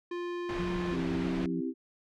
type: tone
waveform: square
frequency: 350 Hz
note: F4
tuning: 4 cents sharp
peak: -34 dBFS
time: 0.11-0.96 s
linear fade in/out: 5 ms
type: noise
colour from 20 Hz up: pink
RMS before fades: -38 dBFS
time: 0.49-1.46 s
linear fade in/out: 2 ms
type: tone with vibrato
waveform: sine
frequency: 176.4 Hz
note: F3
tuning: 18 cents sharp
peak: -34 dBFS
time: 0.58-1.61 s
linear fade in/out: 10 ms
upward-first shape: sine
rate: 1.6 Hz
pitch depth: 42 cents each way
type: chord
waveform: sine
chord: C major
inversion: none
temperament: equal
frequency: 261.6 / 329.6 / 392 Hz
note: C4 / E4 / G4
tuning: 0 / 0 / 0 cents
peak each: -33 / -35 / -39 dBFS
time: 0.9-1.74 s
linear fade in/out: 50 ms
effects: low-pass 3000 Hz 12 dB/octave